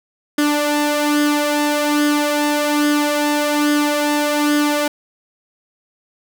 sawtooth tone with flanger, 294.9 Hz, D4, 7 cents sharp, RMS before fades -17 dBFS, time 0.38-4.88 s, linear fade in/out 5 ms, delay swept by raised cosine 0.6 to 2.3 ms, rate 1.2 Hz, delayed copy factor +0.6, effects none

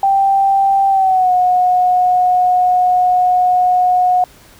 sine tone with pitch glide, 784 to 727.3 Hz, G5 to F#5, 0 to -30 cents, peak -9 dBFS, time 0.03-4.24 s, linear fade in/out 2 ms, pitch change -130 cents, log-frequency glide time 0.89-1.32 s, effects pink hiss -44 dBFS RMS until 4.59 s

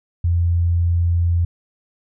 sine tone, 85.8 Hz, F2, 30 cents flat, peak -14 dBFS, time 0.24-1.45 s, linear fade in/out 5 ms, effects none

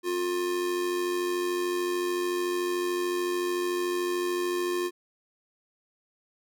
square tone with amplitude modulation, 354.6 Hz, F4, 26 cents sharp, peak -25 dBFS, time 0.03-4.91 s, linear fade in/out 50 ms, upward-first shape sine, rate 93.6 Hz, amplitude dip 45%, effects none

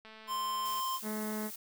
click train, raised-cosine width 0.3 ms, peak -36 dBFS, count 165, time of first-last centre 0.05-0.799 s, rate 219 Hz
square tone, 1046.5 Hz, C6, in tune, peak -33 dBFS, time 0.27-1 s, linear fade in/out 50 ms
blue noise, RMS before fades -44 dBFS, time 0.65-1.56 s, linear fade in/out 5 ms
harmonic tone, 214.4 Hz, A3, 45 cents flat, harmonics 1 / 2 / 3 / 4 / 5 / 6 / 7 / 8 / 9 / 10, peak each -36 / -42 / -46 / -48 / -50 / -52 / -53 / -54 / -55 / -56 dBFS, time 1.02-1.51 s, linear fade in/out 50 ms
effects none

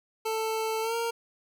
25% pulse tone with pitch glide, 442.3 to 463.2 Hz, A4 to A#4, +9 to -11 cents, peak -24 dBFS, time 0.25-1.11 s, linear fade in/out 10 ms, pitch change +80 cents, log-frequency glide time 0.81-0.95 s, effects none

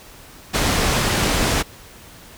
pink low-pass noise, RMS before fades -19 dBFS, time 0.53-1.63 s, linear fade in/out 20 ms, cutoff 8700 Hz, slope 12 dB/octave, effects pink hiss -43 dBFS RMS until 2.37 s

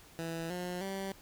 15% pulse tone with pitch steps, 165 / 178.9 / 193.97 Hz, E3 / F3 / G3, +2 / +42 / -18 cents, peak -30 dBFS, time 0.19-1.12 s, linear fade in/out 0 ms, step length 310 ms, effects pink hiss -57 dBFS RMS until 1.21 s

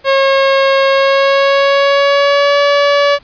sawtooth tone with pitch glide, 543 to 571.6 Hz, C#5 to D5, -36 to -47 cents, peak -4 dBFS, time 0.04-3.19 s, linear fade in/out 50 ms, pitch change +89 cents, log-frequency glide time 0.88-2.59 s, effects pink hiss -46 dBFS RMS until 3.23 s + resampled to 11025 Hz

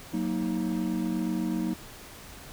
triangle chord, D# minor, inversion first, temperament equal with one note detuned, 185 / 233.1 / 314.9 Hz, F#3 / A#3 / D#4, 0 / 0 / +21 cents, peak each -29 dBFS, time 0.13-1.74 s, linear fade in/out 10 ms, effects pink hiss -46 dBFS RMS until 2.52 s

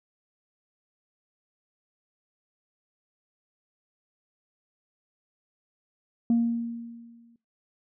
sine tone with exponential decay, 233.4 Hz, A#3, 2 cents sharp, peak -16 dBFS, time 6.3-7.36 s, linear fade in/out 2 ms, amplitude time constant 230 ms, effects noise-tail reverb RT60 0.3 s tail -22 dB re dry + tanh soft clip ceiling -16 dBFS

